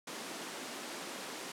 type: high-pass noise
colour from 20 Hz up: pink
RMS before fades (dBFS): -43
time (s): 0.07-1.52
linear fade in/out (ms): 5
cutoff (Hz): 220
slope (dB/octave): 24
effects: low-pass 10000 Hz 12 dB/octave